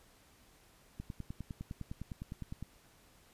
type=click train; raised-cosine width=5 ms; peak=-29 dBFS; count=17; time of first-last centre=1-2.626 s; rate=9.84 Hz; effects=pink hiss -64 dBFS RMS until 3.33 s + resampled to 32000 Hz